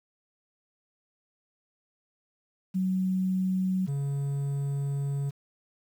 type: tone pair in turn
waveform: sine / triangle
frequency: 186.8 / 140.32 Hz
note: F#3 / C#3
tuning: +17 / +21 cents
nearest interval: perfect fourth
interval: 496 cents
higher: first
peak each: -24 / -25 dBFS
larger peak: first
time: 2.74-3.87 / 3.87-5.31 s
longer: second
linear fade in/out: 20 ms
effects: 9-bit